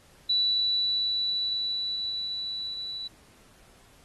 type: tone with level ramp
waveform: sine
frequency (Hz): 3951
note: B7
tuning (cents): 0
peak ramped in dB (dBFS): -21 to -33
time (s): 0.29-3.08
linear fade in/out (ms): 10
effects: pink hiss -58 dBFS RMS until 4.04 s + AAC 32 kbps